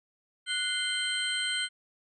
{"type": "tone cluster", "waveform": "sine", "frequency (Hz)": [1471, 2080, 3124, 4124, 8380], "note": ["F#6", "C7", "G7", "C8", "C9"], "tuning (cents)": [-11, -11, -7, -26, 2], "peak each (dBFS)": [-34, -36, -31, -38, -38], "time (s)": [0.46, 1.69], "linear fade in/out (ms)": 50, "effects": []}